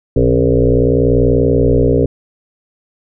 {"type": "tone with frequency modulation", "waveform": "sine", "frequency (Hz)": 273.2, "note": "C#4", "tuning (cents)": -25, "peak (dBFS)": -8, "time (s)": [0.16, 2.06], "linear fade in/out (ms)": 5, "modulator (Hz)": 60.5, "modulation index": 4, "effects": []}